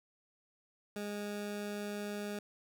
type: tone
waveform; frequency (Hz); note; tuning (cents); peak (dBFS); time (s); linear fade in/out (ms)
20% pulse; 206.2; G#3; -12; -33; 0.96-2.39; 2
effects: none